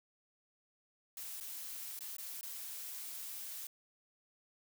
blue noise with dropouts, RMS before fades -45 dBFS, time 1.17-3.67 s, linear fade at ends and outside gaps 2 ms, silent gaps 1.402-1.408 / 1.991-2.007 / 2.167-2.183 / 2.411-2.43 s, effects none

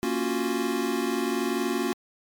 square chord, Gb major seventh, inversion first, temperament equal, 233.1 / 277.2 / 349.2 / 370 Hz, Bb3 / Db4 / F4 / Gb4, 0 / 0 / 0 / 0 cents, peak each -31 dBFS, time 0.03-1.93 s, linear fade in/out 0 ms, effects MP3 96 kbps

